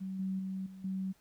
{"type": "tone with level steps", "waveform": "sine", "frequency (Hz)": 190, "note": "F#3", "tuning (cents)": 46, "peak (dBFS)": [-36, -32, -35, -46, -33], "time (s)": [0, 1.13], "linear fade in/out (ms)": 20, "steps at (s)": [0.19, 0.39, 0.66, 0.84], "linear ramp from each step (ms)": 5, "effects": ["pink hiss -68 dBFS RMS until 1.2 s"]}